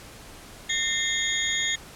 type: tone cluster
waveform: sine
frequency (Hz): 1822 / 2093 / 3300 / 3661 / 6740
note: A#6 / C7 / G#7 / A#7 / G#8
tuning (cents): -40 / 0 / -12 / -32 / +25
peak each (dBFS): -30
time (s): 0.69-1.76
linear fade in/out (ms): 10
effects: pink hiss -45 dBFS RMS until 1.95 s + low-pass 12000 Hz 12 dB/octave